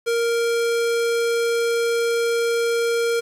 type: tone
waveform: square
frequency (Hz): 466.2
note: A#4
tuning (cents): 0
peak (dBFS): -19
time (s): 0.06-3.21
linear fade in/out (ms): 20
effects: low-pass 12000 Hz 12 dB/octave + 8-bit